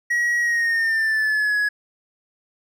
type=tone with pitch glide; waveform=triangle; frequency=1908 to 1680.3 Hz; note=A#6 to G#6; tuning=+40 to +20 cents; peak=-16 dBFS; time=0.1-1.69 s; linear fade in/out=10 ms; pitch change=-220 cents; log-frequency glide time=0.4-1.57 s; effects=none